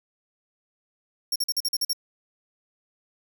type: tone bursts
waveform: sawtooth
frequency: 5530 Hz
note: F8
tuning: 18 cents flat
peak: -20 dBFS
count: 8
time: 1.32-1.932 s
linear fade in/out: 5 ms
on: 38 ms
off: 44 ms
effects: none